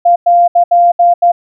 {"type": "tone bursts at uneven times", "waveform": "sine", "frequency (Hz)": 696, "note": "F5", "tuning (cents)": -6, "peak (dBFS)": -4, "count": 6, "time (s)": [[0.05, 0.16], [0.26, 0.48], [0.55, 0.64], [0.71, 0.92], [0.99, 1.14], [1.22, 1.32]], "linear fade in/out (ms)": 10, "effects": []}